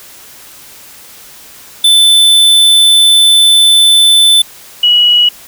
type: tone pair in turn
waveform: square / sine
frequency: 3520 / 2919 Hz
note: A7 / F#7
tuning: 0 / -24 cents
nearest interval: minor third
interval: 324 cents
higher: first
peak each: -4 dBFS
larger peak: neither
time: 1.84-4.42 / 4.83-5.29 s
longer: first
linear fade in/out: 5 ms
effects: white hiss -35 dBFS RMS until 5.47 s